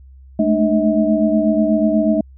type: tone cluster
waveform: sine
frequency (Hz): 212.2 / 220.4 / 300.9 / 639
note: G#3 / A3 / D4 / D#5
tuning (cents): +38 / +3 / +42 / +46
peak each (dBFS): -18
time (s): 0.39-2.21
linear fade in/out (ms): 5
effects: added 66 Hz sine -39 dBFS peak until 2.37 s